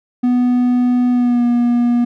triangle tone with pitch glide, 246.9 to 240.1 Hz, B3 to B3, 0 to -49 cents, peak -9 dBFS, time 0.23-2.05 s, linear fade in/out 10 ms, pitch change -49 cents, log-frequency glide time 1.11-1.44 s, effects none

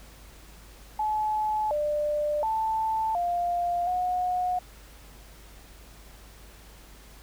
sine tone with pitch steps, 857 / 595 / 882 / 700 / 726 Hz, A5 / D5 / A5 / F5 / F#5, -46 / +22 / +4 / +4 / -33 cents, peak -24 dBFS, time 0.99-4.59 s, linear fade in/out 5 ms, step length 720 ms, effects added 51 Hz sine -49 dBFS peak until 7.22 s + pink hiss -52 dBFS RMS until 7.22 s

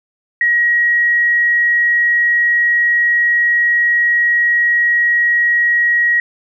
sine tone, 1900 Hz, A#6, 33 cents sharp, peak -10 dBFS, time 0.41-6.2 s, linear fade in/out 2 ms, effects none

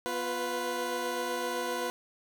20% pulse tone cluster, 244.3 / 352 / 496.4 Hz, B3 / F4 / B4, -19 / +14 / +9 cents, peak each -36 / -31 / -28 dBFS, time 0.06-1.9 s, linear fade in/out 0 ms, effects none

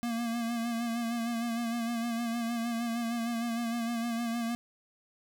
square tone with vibrato, 233.1 Hz, A#3, in tune, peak -31 dBFS, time 0.03-4.55 s, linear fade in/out 0 ms, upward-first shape sine, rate 6.5 Hz, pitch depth 41 cents each way, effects none

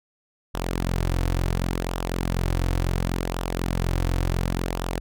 sawtooth tone with flanger, 44.05 Hz, F1, 16 cents sharp, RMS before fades -25 dBFS, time 0.54-5 s, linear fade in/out 10 ms, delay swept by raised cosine 0.44 to 5.04 ms, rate 0.7 Hz, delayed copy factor -0.5, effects none

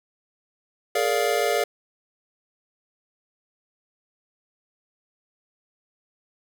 square chord, Bb dominant seventh, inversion third, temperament just, 419.5 / 466.2 / 582.7 / 699.2 Hz, Ab4 / Bb4 / D5 / F5, +17 / 0 / -14 / +2 cents, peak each -27 dBFS, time 0.95-1.64 s, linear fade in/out 5 ms, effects none

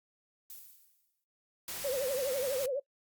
violet noise with exponential decay, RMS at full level -45 dBFS, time 0.5-1.24 s, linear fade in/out 0 ms, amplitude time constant 160 ms
white noise, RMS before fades -40 dBFS, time 1.68-2.66 s, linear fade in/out 2 ms
sine tone with vibrato, 533 Hz, C5, 32 cents sharp, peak -30 dBFS, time 1.84-2.8 s, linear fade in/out 10 ms, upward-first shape triangle, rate 12 Hz, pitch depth 160 cents each way
effects noise-tail reverb RT60 0.1 s tail -19 dB re dry + Opus 48 kbps

